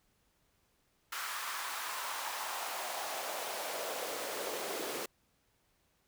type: noise with high-pass filter sweep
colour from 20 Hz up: pink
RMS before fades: -39 dBFS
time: 1.12-5.06 s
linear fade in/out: 5 ms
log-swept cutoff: 1300 to 390 Hz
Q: 2.3
effects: pink hiss -74 dBFS RMS until 6.07 s